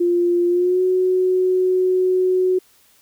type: tone with pitch glide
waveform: sine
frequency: 349.2 to 369.3 Hz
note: F4 to F#4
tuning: 0 to -3 cents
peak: -14 dBFS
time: 0-2.59 s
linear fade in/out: 10 ms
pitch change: +97 cents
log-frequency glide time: 0.48-0.82 s
effects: white hiss -55 dBFS RMS until 3.01 s